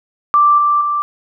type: tone with level steps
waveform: sine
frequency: 1174.7 Hz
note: D6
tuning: in tune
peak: -7 / -10 / -14 dBFS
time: 0.34-1.02 s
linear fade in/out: 0 ms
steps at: 0.58 / 0.81 s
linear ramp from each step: 2 ms
effects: none